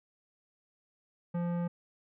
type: tone with tanh clipping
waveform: sine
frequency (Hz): 173.2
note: F3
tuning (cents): -14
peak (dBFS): -32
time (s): 1.34-1.68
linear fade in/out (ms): 10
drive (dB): 15
effects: none